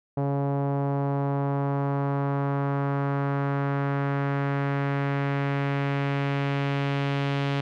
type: tone with low-pass filter sweep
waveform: sawtooth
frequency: 140 Hz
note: C#3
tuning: 18 cents sharp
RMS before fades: -26 dBFS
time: 0.17-7.61 s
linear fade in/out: 5 ms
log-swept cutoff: 740 to 3200 Hz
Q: 1.5
effects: none